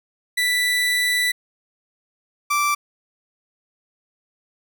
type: tone pair in turn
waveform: 30% pulse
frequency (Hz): 1975.5 / 1169.2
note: B6 / D6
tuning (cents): 0 / -8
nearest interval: major sixth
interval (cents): 908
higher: first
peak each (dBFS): -15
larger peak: neither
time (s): 0.37-1.32 / 2.5-2.75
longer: first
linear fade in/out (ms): 10
effects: none